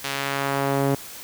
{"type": "tone with band-pass filter sweep", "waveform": "sawtooth", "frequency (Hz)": 138.59, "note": "C#3", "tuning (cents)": 0, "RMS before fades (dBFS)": -24, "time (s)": [0.04, 0.95], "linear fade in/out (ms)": 5, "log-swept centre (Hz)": [3500, 400], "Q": 0.75, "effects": ["white hiss -39 dBFS RMS until 1.23 s"]}